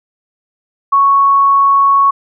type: tone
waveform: sine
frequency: 1108.7 Hz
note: C#6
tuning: in tune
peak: -6 dBFS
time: 0.92-2.11 s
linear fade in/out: 10 ms
effects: none